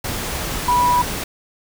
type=tone in noise; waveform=sine; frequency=980 Hz; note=B5; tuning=14 cents flat; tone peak=-13 dBFS; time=0.68-1.02 s; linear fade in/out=5 ms; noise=pink; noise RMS=-25 dBFS; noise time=0.04-1.24 s; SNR=+9 dB; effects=none